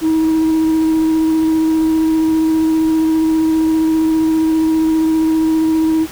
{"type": "tone with vibrato", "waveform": "sine", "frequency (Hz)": 318.8, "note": "D#4", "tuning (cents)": 42, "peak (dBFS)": -8, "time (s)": [0.01, 6.07], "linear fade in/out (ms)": 50, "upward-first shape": "sine", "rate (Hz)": 15, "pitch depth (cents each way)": 12, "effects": ["tanh soft clip ceiling -10 dBFS", "pink hiss -33 dBFS RMS until 6.11 s"]}